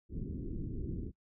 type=low-pass noise; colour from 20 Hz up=pink; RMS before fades=-39 dBFS; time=0.09-1.12 s; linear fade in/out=50 ms; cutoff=380 Hz; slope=48 dB/octave; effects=noise-tail reverb RT60 0.1 s tail -21 dB re dry